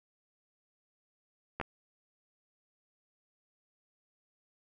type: clicks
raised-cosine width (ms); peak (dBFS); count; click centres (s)
0.5; -20; 2; 1.6 / 1.613
effects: none